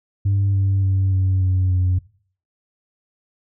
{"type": "tone with pitch steps", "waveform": "sine", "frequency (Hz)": [99, 97.41, 95.85, 94.31, 92.8, 91.31], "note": ["G2", "G2", "G2", "F#2", "F#2", "F#2"], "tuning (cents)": [18, -10, -38, 34, 6, -22], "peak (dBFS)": -13, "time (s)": [0.25, 1.99], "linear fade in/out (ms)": 10, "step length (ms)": 290, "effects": ["noise-tail reverb RT60 0.5 s tail -21 dB re dry", "tanh soft clip ceiling -13 dBFS"]}